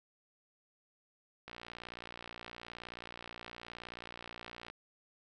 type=click train; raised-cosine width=0.3 ms; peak=-29 dBFS; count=191; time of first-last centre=1.48-4.7 s; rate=59 Hz; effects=none